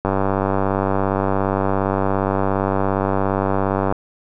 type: click train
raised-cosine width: 1 ms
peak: -5 dBFS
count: 378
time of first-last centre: 0.05-3.925 s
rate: 97.3 Hz
effects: none